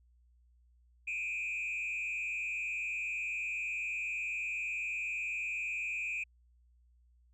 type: tone with frequency modulation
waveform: sine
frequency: 2466 Hz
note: D#7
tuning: 16 cents flat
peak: -32 dBFS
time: 1.07-6.24 s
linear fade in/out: 10 ms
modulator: 108 Hz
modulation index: 1.1
effects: tanh soft clip ceiling -32 dBFS + added 60 Hz sine -63 dBFS peak until 7.33 s